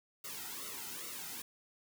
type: noise with flanger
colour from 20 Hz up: white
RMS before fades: -44 dBFS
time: 0.24-1.42 s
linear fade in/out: 5 ms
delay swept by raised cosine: 1.2 to 1.81 ms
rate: 2.4 Hz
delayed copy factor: -1
effects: none